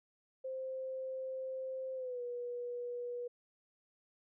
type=tone with pitch glide; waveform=sine; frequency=523.3 to 485.4 Hz; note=C5 to B4; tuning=0 to -30 cents; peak=-38 dBFS; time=0.44-3.28 s; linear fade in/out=10 ms; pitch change=-130 cents; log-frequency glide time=1.95-2.22 s; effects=none